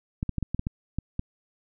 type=clicks; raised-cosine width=5 ms; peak=-15 dBFS; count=9; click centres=0.229 / 0.293 / 0.383 / 0.427 / 0.546 / 0.594 / 0.669 / 0.986 / 1.194 s; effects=none